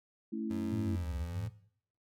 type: chord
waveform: sine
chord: A major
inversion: none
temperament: equal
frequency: 220 / 277.2 / 329.6 Hz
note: A3 / C#4 / E4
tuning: 0 / 0 / 0 cents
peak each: -37 / -42 / -39 dBFS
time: 0.32-0.96 s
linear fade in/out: 10 ms
type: tone with pitch glide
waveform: 25% pulse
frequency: 92.5 to 85.31 Hz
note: F#2 to F2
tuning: 0 to -40 cents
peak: -38 dBFS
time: 0.5-1.48 s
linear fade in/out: 10 ms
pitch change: -140 cents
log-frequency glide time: 0.78-1.36 s
type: linear two-way sweep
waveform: sine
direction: down then up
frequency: 115.2 to 67.1 to 115.2 Hz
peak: -35 dBFS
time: 0.71-1.5 s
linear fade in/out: 20 ms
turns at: 1.17 s
effects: noise-tail reverb RT60 0.6 s tail -17 dB re dry